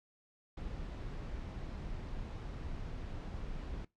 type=noise; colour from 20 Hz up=brown; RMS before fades=-42 dBFS; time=0.57-3.85 s; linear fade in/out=5 ms; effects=noise-tail reverb RT60 0.2 s tail -21 dB re dry + low-pass 5000 Hz 12 dB/octave